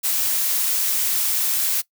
blue noise, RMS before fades -21 dBFS, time 0.03-1.82 s, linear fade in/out 20 ms, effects noise-tail reverb RT60 0.1 s tail -20 dB re dry

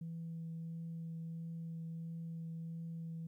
sine tone with vibrato, 164.81 Hz, E3, in tune, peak -40 dBFS, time 0.01-3.27 s, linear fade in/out 5 ms, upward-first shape triangle, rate 1.5 Hz, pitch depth 11 cents each way, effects tanh soft clip ceiling -38 dBFS + 13-bit

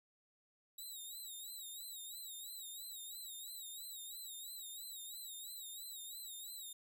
10% pulse tone with vibrato, 3838 Hz, A#7, 50 cents sharp, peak -40 dBFS, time 0.78-6.73 s, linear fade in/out 5 ms, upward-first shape sine, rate 3 Hz, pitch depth 100 cents each way, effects none

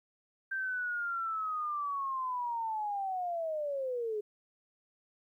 sine linear sweep, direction down, 1574 to 410.9 Hz, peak -32 dBFS, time 0.51-4.21 s, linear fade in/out 10 ms, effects 12-bit

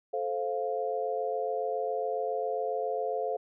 sine chord, F major, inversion first, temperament just, 436.5 / 523.8 / 698.5 Hz, A4 / C5 / F5, -14 / +2 / 0 cents, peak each -33 dBFS, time 0.13-3.37 s, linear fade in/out 10 ms, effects none

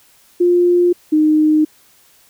sine tone pair in turn, 352.3 / 307.7 Hz, F4 / D#4, +15 / -19 cents, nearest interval major second, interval 234 cents, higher first, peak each -9 dBFS, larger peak neither, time 0.4-0.93 / 1.12-1.65 s, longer neither, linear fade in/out 10 ms, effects white hiss -51 dBFS RMS until 2.29 s

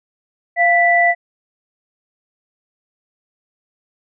sine tone pair together, 693.2 / 1975.5 Hz, F5 / B6, -13 / 0 cents, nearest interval octave + tritone, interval 1813 cents, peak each -13 dBFS, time 0.56-1.15 s, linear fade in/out 50 ms, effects none

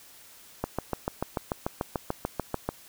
click train, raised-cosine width 1 ms, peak -13 dBFS, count 15, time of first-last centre 0.64-2.69 s, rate 6.83 Hz, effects white hiss -52 dBFS RMS until 2.88 s

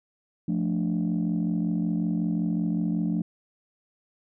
sine chord, D minor, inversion first, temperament equal, 174.61 / 220 / 293.7 Hz, F3 / A3 / D4, 0 / 0 / 0 cents, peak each -25 / -27 / -29 dBFS, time 0.48-3.22 s, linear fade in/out 5 ms, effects tanh soft clip ceiling -18 dBFS

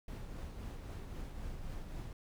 brown noise with tremolo, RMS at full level -42 dBFS, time 0.08-2.13 s, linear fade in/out 2 ms, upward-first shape triangle, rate 3.8 Hz, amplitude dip 40%, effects none

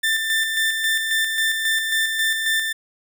30% pulse tone with tremolo, 1783 Hz, A6, 22 cents sharp, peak -15 dBFS, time 0.03-2.73 s, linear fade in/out 10 ms, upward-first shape square, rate 3.7 Hz, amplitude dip 40%, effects none

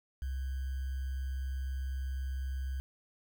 sine tone with sample-and-hold, 66 Hz, C2, 16 cents sharp, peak -33 dBFS, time 0.22-2.8 s, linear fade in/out 0 ms, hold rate 1575 Hz, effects none

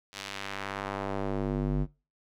square tone with band-pass filter sweep, 49.35 Hz, G1, 12 cents sharp, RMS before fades -32 dBFS, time 0.12-1.87 s, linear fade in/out 50 ms, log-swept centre 4500 to 160 Hz, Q 0.88, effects noise-tail reverb RT60 0.3 s tail -21 dB re dry

